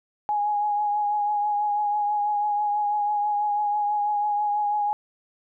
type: tone with vibrato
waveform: sine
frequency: 830.6 Hz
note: G#5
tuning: in tune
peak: -21 dBFS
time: 0.29-4.93 s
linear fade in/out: 0 ms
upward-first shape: triangle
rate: 6.1 Hz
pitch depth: 28 cents each way
effects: none